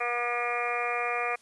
harmonic tone, 240.4 Hz, B3, 46 cents flat, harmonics 2 / 3 / 4 / 5 / 6 / 7 / 8 / 9 / 10, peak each -35 / -33 / -45 / -33 / -43 / -41 / -38 / -37 / -33 dBFS, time 0-1.36 s, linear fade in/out 10 ms, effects white hiss -60 dBFS RMS until 1.41 s + resampled to 24000 Hz

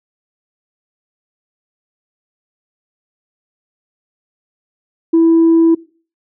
sine tone, 329.6 Hz, E4, in tune, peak -5 dBFS, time 5.13-5.75 s, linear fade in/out 10 ms, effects noise-tail reverb RT60 0.4 s tail -22 dB re dry + tanh soft clip ceiling -4 dBFS

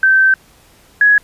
sine tone pair in turn, 1550 / 1673 Hz, G6 / G#6, -20 / +12 cents, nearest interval minor second, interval 132 cents, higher second, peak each -7 / -6 dBFS, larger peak second, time 0.03-0.34 / 1.01-1.18 s, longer first, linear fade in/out 2 ms, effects pink hiss -48 dBFS RMS until 1.23 s + resampled to 32000 Hz

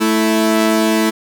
sawtooth tone pair together, 219.6 / 329 Hz, A3 / E4, -3 / -3 cents, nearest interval perfect fifth, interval 700 cents, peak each -11 dBFS, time 0-1.11 s, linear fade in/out 20 ms, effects none

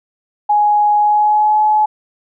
sine tone with pitch glide, 834 to 852.5 Hz, G#5 to G#5, +7 to +45 cents, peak -9 dBFS, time 0.49-1.86 s, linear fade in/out 10 ms, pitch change +38 cents, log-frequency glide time 0.97-1.6 s, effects none

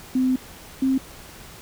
sine tone pair in turn, 257.5 / 264.9 Hz, C4 / C4, -28 / +22 cents, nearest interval unison, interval 50 cents, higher second, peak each -17 dBFS, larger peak neither, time 0.15-0.36 / 0.82-0.98 s, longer first, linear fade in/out 5 ms, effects pink hiss -43 dBFS RMS until 1.61 s

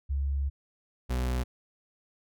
sine / 40% pulse tone pair in turn, 69.4 / 62.41 Hz, C#2 / B1, +3 / +19 cents, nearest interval major second, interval 184 cents, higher first, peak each -26 dBFS, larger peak neither, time 0.09-0.5 / 1.09-1.44 s, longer first, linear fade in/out 20 ms, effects none

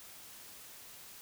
silence, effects white hiss -52 dBFS RMS until 1.21 s

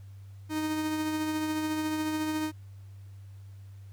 45% pulse tone with tremolo, 310 Hz, D#4, 6 cents flat, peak -27 dBFS, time 0.49-2.52 s, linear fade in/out 50 ms, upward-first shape triangle, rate 14 Hz, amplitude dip 35%, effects added 98 Hz sine -44 dBFS peak until 3.92 s + pink hiss -66 dBFS RMS until 3.92 s

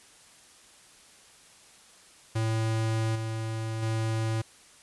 square tone with level steps, 111.6 Hz, A2, 25 cents sharp, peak -26 / -31 / -27 dBFS, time 2.35-4.42 s, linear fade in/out 10 ms, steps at 3.15 / 3.82 s, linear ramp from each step 10 ms, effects white hiss -55 dBFS RMS until 4.82 s + resampled to 24000 Hz

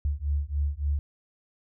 sine beating tone pair, 70.6 / 74.1 Hz, C#2 / D2, +32 / +16 cents, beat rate 3.5 Hz, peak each -28 dBFS, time 0.05-0.99 s, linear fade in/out 0 ms, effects none

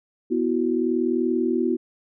sine chord, B suspended fourth, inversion none, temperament equal, 246.9 / 329.6 / 370 Hz, B3 / E4 / F#4, 0 / 0 / 0 cents, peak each -24 dBFS, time 0.3-1.77 s, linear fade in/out 20 ms, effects none

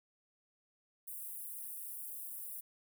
white high-pass noise, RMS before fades -45 dBFS, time 1.07-2.61 s, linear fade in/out 10 ms, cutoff 9200 Hz, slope 48 dB/octave, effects none

